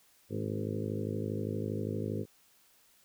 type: harmonic tone with a mistuned harmonic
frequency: 52.5 Hz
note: G#1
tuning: 19 cents sharp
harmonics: 2 / 3 / 4 / 5 / 6 / 7 / 8 / 9 / 10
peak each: -37 / -42 / -39 / -43 / -43 / -42 / -41 / -43 / -47 dBFS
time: 0.29-2.26 s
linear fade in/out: 50 ms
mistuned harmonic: 5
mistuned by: +33 cents
effects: white hiss -65 dBFS RMS until 3.04 s